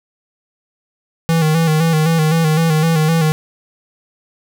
square tone with vibrato, 160 Hz, D#3, 49 cents sharp, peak -12 dBFS, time 1.29-3.32 s, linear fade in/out 0 ms, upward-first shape square, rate 3.9 Hz, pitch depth 50 cents each way, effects none

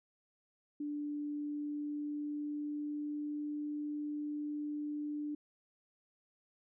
sine tone with pitch glide, 293.7 to 296.4 Hz, D4 to D4, 0 to +16 cents, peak -36 dBFS, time 0.8-5.35 s, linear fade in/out 5 ms, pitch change +16 cents, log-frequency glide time 1.24-3.58 s, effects none

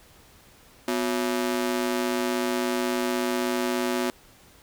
sawtooth ring-modulated tone, 306.5 Hz, D#4, 26 cents flat, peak -17 dBFS, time 0.88-4.1 s, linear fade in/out 0 ms, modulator 58.2 Hz, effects pink hiss -54 dBFS RMS until 4.62 s

